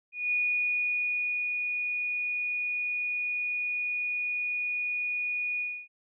sine tone with ADSR envelope, 2458 Hz, D#7, 22 cents flat, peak -24 dBFS, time 0.12-5.88 s, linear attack 200 ms, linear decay 1200 ms, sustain -4 dB, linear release 280 ms, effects none

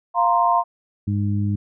sine chord, F suspended fourth, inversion none, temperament equal, 698.5 / 932.3 / 1046.5 Hz, F5 / Bb5 / C6, 0 / 0 / 0 cents, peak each -19 dBFS, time 0.14-0.64 s, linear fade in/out 50 ms
harmonic tone, 101.8 Hz, G#2, 34 cents flat, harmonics 1 / 2 / 3, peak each -20 / -24 / -31 dBFS, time 1.07-1.56 s, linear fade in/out 10 ms
effects none

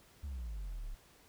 sine exponential sweep, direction down, 74.8 to 32.7 Hz, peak -36 dBFS, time 0.23-0.95 s, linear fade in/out 10 ms, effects tanh soft clip ceiling -38 dBFS + pink hiss -63 dBFS RMS until 1.28 s

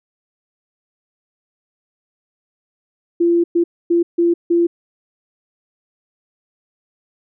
sine tone bursts at uneven times, 342.2 Hz, F4, 35 cents flat, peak -11 dBFS, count 5, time 3.2-3.44 / 3.55-3.64 / 3.9-4.03 / 4.18-4.34 / 4.5-4.67 s, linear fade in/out 10 ms, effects none

